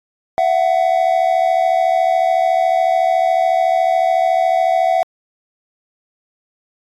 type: tone pair together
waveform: triangle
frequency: 670 / 743.9 Hz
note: E5 / F#5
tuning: +28 / +9 cents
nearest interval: major second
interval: 181 cents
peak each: -13 dBFS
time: 0.38-5.03 s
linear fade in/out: 0 ms
effects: AAC 64 kbps